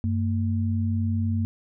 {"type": "tone pair together", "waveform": "sine", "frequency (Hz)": [95.6, 227.4], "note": ["G2", "A#3"], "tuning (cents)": [-43, -43], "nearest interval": "octave + minor third", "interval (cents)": 1500, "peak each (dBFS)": [-23, -27], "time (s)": [0.04, 1.45], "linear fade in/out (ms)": 0, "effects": []}